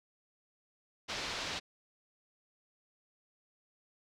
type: low-pass noise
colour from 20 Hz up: white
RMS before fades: -39 dBFS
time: 1.08-1.6 s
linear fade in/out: 20 ms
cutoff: 5100 Hz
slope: 24 dB/octave
effects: none